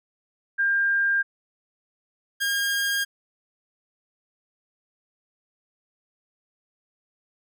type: tone pair in turn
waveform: sine / sawtooth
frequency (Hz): 1600 / 1618.6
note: G6 / G#6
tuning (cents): +35 / -45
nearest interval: unison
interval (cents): 20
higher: second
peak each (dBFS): -19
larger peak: neither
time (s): 0.58-1.23 / 2.4-3.05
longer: neither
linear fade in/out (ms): 20
effects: none